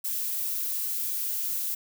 violet noise, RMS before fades -30 dBFS, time 0.04-1.75 s, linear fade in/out 10 ms, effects none

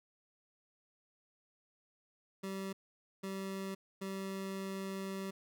25% pulse tone bursts at uneven times, 193.2 Hz, G3, 25 cents flat, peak -35 dBFS, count 3, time 2.43-2.73 / 3.23-3.75 / 4.01-5.31 s, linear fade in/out 10 ms, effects none

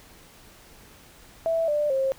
sine tone with pitch steps, 658 / 593 / 534.5 Hz, E5 / D5 / C5, -3 / +17 / +37 cents, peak -21 dBFS, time 1.46-2.12 s, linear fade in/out 0 ms, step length 220 ms, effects pink hiss -51 dBFS RMS until 2.18 s

